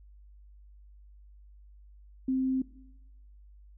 sine tone, 261.6 Hz, C4, in tune, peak -25 dBFS, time 2.28-2.62 s, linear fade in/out 5 ms, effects noise-tail reverb RT60 0.9 s tail -19 dB re dry + added 50 Hz sine -51 dBFS peak until 3.77 s

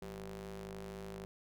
sawtooth ring-modulated tone, 103.83 Hz, G#2, in tune, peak -37 dBFS, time 0.02-1.25 s, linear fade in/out 0 ms, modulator 285 Hz, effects none

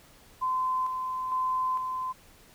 sine tone with tremolo, 1028 Hz, C6, 31 cents flat, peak -25 dBFS, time 0.41-2.13 s, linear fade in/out 20 ms, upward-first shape square, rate 1.1 Hz, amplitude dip 40%, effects pink hiss -56 dBFS RMS until 2.54 s

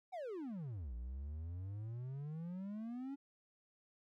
triangle exponential two-way sweep, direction down then up, 784 to 57.1 to 283.5 Hz, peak -40 dBFS, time 0.12-3.16 s, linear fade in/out 20 ms, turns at 0.94 s, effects none

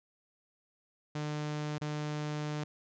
sawtooth tone with dropouts, 150 Hz, D3, 37 cents sharp, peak -30 dBFS, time 1.15-2.64 s, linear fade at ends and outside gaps 5 ms, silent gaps 1.782-1.813 s, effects resampled to 16000 Hz

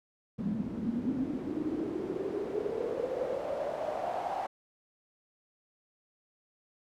pink noise with band-pass filter sweep, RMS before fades -34 dBFS, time 0.38-4.47 s, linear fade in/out 10 ms, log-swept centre 200 to 780 Hz, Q 7.5, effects none

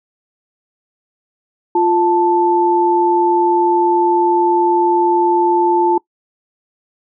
sine tone pair together, 349.2 / 880 Hz, F4 / A5, 0 / 0 cents, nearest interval octave + major third, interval 1600 cents, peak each -13 dBFS, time 1.75-5.98 s, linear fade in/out 5 ms, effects noise-tail reverb RT60 0.1 s tail -22 dB re dry

